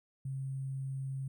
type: tone with sample-and-hold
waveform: sine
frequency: 134.4 Hz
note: C3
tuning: 47 cents sharp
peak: -35 dBFS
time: 0.25-1.28 s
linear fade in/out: 5 ms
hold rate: 8820 Hz
effects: none